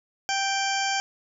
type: harmonic tone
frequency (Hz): 784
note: G5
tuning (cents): 0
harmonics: 1 / 2 / 3 / 4 / 6 / 7 / 8 / 9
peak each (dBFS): -27 / -30 / -32 / -33 / -35 / -35 / -36 / -37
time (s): 0.29-1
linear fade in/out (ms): 0
effects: none